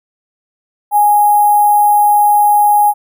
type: tone with sample-and-hold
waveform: sine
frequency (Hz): 829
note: G#5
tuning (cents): -3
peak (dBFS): -6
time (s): 0.91-2.94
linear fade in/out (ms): 50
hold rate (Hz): 11025
effects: none